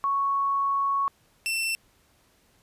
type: tone pair in turn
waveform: sine / sawtooth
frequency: 1108.7 / 2685 Hz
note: C#6 / E7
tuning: 0 / +31 cents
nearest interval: octave + minor third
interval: 1531 cents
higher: second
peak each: -22 dBFS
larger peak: neither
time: 0.04-1.08 / 1.46-1.75 s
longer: first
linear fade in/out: 0 ms
effects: pink hiss -63 dBFS RMS until 2.62 s + resampled to 32000 Hz